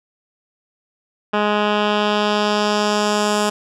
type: tone with low-pass filter sweep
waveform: 10% pulse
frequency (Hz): 208.8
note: G#3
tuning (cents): +10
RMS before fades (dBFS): -18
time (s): 1.33-3.5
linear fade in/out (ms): 10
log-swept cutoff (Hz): 2300 to 8600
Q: 1.5
effects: none